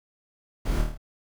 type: noise with echo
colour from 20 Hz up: brown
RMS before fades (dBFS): -25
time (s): 0.65-0.82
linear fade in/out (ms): 10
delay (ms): 26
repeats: 6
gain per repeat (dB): -3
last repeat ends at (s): 0.976
effects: none